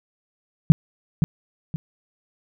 sine tone with echo, 156.7 Hz, D#3, 13 cents sharp, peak -4 dBFS, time 0.7-0.72 s, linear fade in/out 0 ms, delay 520 ms, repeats 2, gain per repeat -9 dB, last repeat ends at 1.76 s, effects none

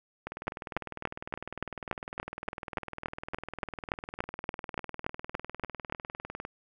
two click trains, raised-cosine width 0.5 ms, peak -22 / -15 dBFS, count 124 / 20, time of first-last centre 0.27-6.451 / 0.48-5.924 s, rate 19.9 / 3.49 Hz, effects none

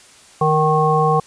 harmonic tone with a mistuned harmonic, 155.56 Hz, D#3, in tune, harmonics 1 / 3 / 5 / 7, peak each -18 / -18 / -18 / -18 dBFS, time 0.41-1.2 s, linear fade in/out 5 ms, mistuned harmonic 5, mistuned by -19 cents, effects white hiss -46 dBFS RMS until 1.26 s + resampled to 22050 Hz

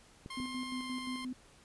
clicks, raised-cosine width 3 ms, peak -32 dBFS, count 2, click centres 0.261 / 0.401 s
15% pulse tone with pitch glide, 1059 to 1052.3 Hz, C6 to C6, +21 to +10 cents, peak -35 dBFS, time 0.3-1.25 s, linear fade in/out 5 ms, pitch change -11 cents, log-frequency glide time 0.71-0.81 s
sine tone with tremolo, 253.6 Hz, B3, 46 cents sharp, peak -36 dBFS, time 0.37-1.33 s, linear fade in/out 5 ms, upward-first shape square, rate 5.7 Hz, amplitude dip 55%
effects pink hiss -61 dBFS RMS until 1.64 s + resampled to 24000 Hz

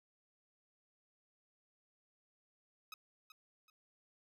15% pulse tone with echo, 1272 Hz, D#6, 38 cents sharp, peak -40 dBFS, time 2.92-2.94 s, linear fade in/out 2 ms, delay 380 ms, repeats 2, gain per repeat -10 dB, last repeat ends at 3.7 s, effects none

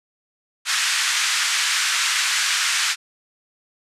pink band-pass noise, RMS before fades -21 dBFS, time 0.65-2.96 s, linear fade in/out 50 ms, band 1400 to 8500 Hz, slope 24 dB/octave, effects resampled to 32000 Hz

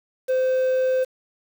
triangle tone with quantisation, 517 Hz, C5, 21 cents flat, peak -16 dBFS, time 0.28-1.05 s, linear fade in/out 20 ms, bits 7, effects none

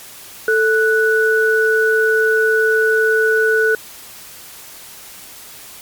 sine tone pair together, 441 / 1480 Hz, A4 / F#6, +4 / 0 cents, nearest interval octave + major sixth, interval 2096 cents, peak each -14 / -14 dBFS, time 0.48-3.75 s, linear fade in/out 2 ms, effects white hiss -37 dBFS RMS until 5.81 s + MP3 96 kbps

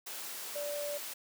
sine tone in noise, 583 Hz, D5, 13 cents flat, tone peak -35 dBFS, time 0.55-0.98 s, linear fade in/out 10 ms, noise white, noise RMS -42 dBFS, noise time 0.06-1.14 s, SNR +4 dB, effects high-pass 300 Hz 12 dB/octave

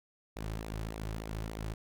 sawtooth tone with flanger, 54.1 Hz, A1, 29 cents flat, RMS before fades -39 dBFS, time 0.36-1.74 s, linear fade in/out 5 ms, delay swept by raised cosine 0.61 to 4.41 ms, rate 3.4 Hz, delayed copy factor -0.55, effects none

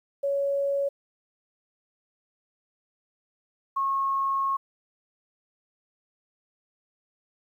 sine tone pair in turn, 559 / 1089.3 Hz, C#5 / C#6, +14 / -31 cents, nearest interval octave, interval 1155 cents, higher second, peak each -23 dBFS, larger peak neither, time 0.23-0.89 / 3.76-4.57 s, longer second, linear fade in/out 10 ms, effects 10-bit

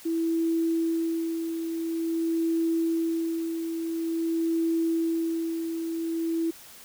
sine tone with tremolo, 329.6 Hz, E4, in tune, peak -22 dBFS, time 0.05-6.51 s, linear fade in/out 10 ms, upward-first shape sine, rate 0.48 Hz, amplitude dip 50%, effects white hiss -48 dBFS RMS until 6.84 s

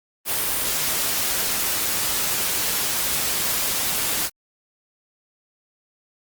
white noise, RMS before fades -23 dBFS, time 0.25-4.3 s, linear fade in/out 50 ms, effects Opus 32 kbps

